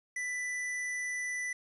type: tone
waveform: square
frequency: 1986 Hz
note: B6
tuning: 9 cents sharp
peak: -34 dBFS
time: 0.16-1.53 s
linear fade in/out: 5 ms
effects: resampled to 24000 Hz + 10-bit